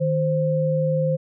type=tone pair together; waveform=sine; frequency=155.58 / 523.3 Hz; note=D#3 / C5; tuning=0 / 0 cents; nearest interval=octave + major sixth; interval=2100 cents; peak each=-21 / -21 dBFS; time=0-1.17 s; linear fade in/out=20 ms; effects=none